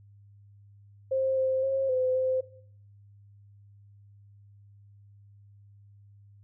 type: tone with pitch steps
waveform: sine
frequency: 529 / 524 / 537 / 512 / 518 Hz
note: C5 / C5 / C5 / C5 / C5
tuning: +19 / +2 / +45 / -38 / -17 cents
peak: -24 dBFS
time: 1.11-2.41 s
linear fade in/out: 10 ms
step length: 260 ms
effects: noise-tail reverb RT60 0.6 s tail -17 dB re dry + added 101 Hz sine -52 dBFS peak until 6.43 s